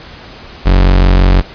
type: tone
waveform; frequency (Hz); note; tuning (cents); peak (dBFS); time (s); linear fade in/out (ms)
40% pulse; 46.09; F#1; -6; -4; 0.65-1.42; 20
effects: pink hiss -33 dBFS RMS until 1.54 s + resampled to 11025 Hz